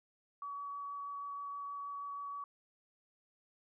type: tone with vibrato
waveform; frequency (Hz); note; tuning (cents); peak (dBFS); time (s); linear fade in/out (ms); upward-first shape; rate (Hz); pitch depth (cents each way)
sine; 1135; C#6; +41; -40; 0.42-2.44; 2; sine; 6.3; 8
effects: none